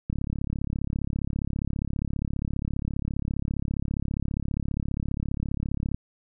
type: click train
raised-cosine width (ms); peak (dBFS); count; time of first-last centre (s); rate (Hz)
5; -16; 205; 0.1-5.945; 34.9
effects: none